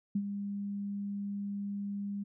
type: tone with ADSR envelope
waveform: sine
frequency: 201.4 Hz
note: G3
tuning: 47 cents sharp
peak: -26 dBFS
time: 0.15-2.24 s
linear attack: 7 ms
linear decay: 60 ms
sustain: -8 dB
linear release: 16 ms
effects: none